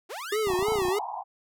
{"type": "linear sweep", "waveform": "sawtooth", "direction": "up", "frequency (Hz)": [311.1, 2067], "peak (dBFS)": -31, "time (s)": [0.09, 0.37], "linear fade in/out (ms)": 20}
{"type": "tone with vibrato", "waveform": "square", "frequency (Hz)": 397.7, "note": "G4", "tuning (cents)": 25, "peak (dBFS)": -25, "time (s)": [0.32, 0.99], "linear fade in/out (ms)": 5, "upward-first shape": "sine", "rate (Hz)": 3.2, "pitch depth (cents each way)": 170}
{"type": "band-pass noise", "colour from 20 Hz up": "white", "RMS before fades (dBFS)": -34, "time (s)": [0.46, 1.24], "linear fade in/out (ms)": 50, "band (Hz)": [700, 1000], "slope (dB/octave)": 96}
{"type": "clicks", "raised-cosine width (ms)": 3, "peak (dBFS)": -25, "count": 12, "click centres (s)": [0.472, 0.502, 0.536, 0.591, 0.626, 0.685, 0.721, 0.757, 0.787, 0.82, 0.852, 0.885]}
{"effects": []}